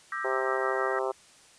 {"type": "chord", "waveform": "sine", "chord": "E half-diminished seventh", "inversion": "third", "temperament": "just", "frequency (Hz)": [1186.7, 1318.5, 1582.2, 1898.7], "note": ["D6", "E6", "G6", "Bb6"], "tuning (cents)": [18, 0, 16, 31], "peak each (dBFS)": -36, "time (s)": [0.12, 0.99], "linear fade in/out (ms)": 2}
{"type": "harmonic tone", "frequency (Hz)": 131.2, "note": "C3", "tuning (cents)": 5, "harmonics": [3, 4, 5, 6, 7, 8, 9, 10], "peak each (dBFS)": [-31, -33, -35, -37, -38, -39, -40, -41], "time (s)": [0.24, 1.12], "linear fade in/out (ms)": 10}
{"effects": ["white hiss -56 dBFS RMS until 1.58 s", "resampled to 22050 Hz"]}